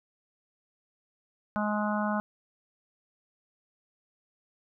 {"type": "harmonic tone", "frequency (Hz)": 210, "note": "G#3", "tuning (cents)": 19, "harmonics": [1, 3, 4, 5, 6, 7], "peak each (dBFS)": [-29, -34, -35, -36, -37, -37], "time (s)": [1.56, 2.2], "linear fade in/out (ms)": 0, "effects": []}